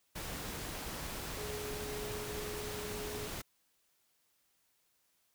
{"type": "tone in noise", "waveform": "sine", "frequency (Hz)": 420, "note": "G#4", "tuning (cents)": 19, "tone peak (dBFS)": -42, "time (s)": [1.38, 3.28], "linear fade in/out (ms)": 10, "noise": "pink", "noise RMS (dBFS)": -42, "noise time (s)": [0.15, 3.42], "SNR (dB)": -3, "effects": ["white hiss -75 dBFS RMS until 5.34 s"]}